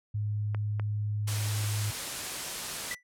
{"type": "tone", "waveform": "sine", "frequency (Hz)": 104.8, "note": "G#2", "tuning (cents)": 16, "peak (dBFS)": -28, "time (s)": [0.14, 1.91], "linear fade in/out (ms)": 10}
{"type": "clicks", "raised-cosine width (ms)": 0.5, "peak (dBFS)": -23, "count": 2, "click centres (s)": [0.547, 0.797]}
{"type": "noise", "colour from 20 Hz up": "white", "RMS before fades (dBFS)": -35, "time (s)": [1.27, 2.95], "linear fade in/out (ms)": 10}
{"type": "tone with exponential decay", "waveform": "triangle", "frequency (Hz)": 1975.5, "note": "B6", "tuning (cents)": 0, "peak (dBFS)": -28, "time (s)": [2.91, 3.03], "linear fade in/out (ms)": 2, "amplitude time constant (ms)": 25}
{"effects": ["low-pass 11000 Hz 12 dB/octave"]}